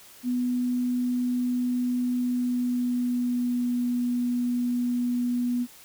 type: tone with pitch glide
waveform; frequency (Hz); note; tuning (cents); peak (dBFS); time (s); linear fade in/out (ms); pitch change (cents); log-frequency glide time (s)
sine; 247.3 to 244; B3 to B3; +3 to -21; -23; 0.23-5.67; 50; -24; 2.17-3.72
effects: white hiss -50 dBFS RMS until 5.84 s